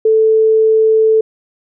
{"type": "tone", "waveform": "sine", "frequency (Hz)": 440, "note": "A4", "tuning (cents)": 0, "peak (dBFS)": -7, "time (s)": [0.05, 1.21], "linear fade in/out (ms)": 5, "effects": []}